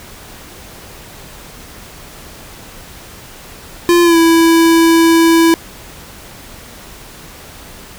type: tone with pitch glide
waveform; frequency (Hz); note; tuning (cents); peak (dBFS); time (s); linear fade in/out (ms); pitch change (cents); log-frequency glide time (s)
square; 346.2 to 330.6; F4 to E4; -15 to +5; -7; 3.89-5.54; 0; -80; 4.03-4.17
effects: pink hiss -35 dBFS RMS until 7.98 s